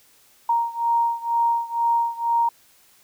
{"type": "beating tone pair", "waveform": "sine", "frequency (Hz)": [932.3, 934.4], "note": ["A#5", "A#5"], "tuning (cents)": [0, 4], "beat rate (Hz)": 2.1, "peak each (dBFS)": [-21, -23], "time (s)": [0.49, 2.49], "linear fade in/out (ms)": 5, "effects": ["white hiss -56 dBFS RMS until 3.03 s"]}